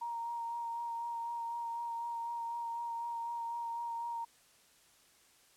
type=tone with vibrato; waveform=sine; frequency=934 Hz; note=A#5; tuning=3 cents sharp; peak=-36 dBFS; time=0.01-4.25 s; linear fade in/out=10 ms; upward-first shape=sine; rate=4 Hz; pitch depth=16 cents each way; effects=white hiss -65 dBFS RMS until 5.56 s + low-pass 11000 Hz 12 dB/octave